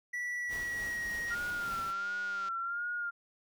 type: tone with pitch glide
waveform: triangle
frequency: 1954 to 1885.3 Hz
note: B6 to A#6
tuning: -19 to +19 cents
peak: -32 dBFS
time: 0.13-1.35 s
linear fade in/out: 10 ms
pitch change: -62 cents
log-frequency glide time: 0.38-1.09 s
type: noise with tremolo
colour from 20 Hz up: pink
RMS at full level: -46 dBFS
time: 0.48-1.94 s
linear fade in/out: 50 ms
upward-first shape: triangle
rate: 3.4 Hz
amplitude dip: 35%
type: click train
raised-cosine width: 0.2 ms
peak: -33 dBFS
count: 236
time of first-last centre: 1.28-2.485 s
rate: 195 Hz
type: tone with vibrato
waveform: sine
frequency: 1396.9 Hz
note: F6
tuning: in tune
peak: -33 dBFS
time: 1.3-3.11 s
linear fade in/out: 20 ms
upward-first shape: sine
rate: 1.4 Hz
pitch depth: 53 cents each way
effects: none